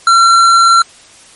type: tone with tanh clipping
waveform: sine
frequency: 1361 Hz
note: F6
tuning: 45 cents flat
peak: -6 dBFS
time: 0.07-0.82 s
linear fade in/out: 2 ms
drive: 15 dB
effects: white hiss -40 dBFS RMS until 1.35 s + MP3 48 kbps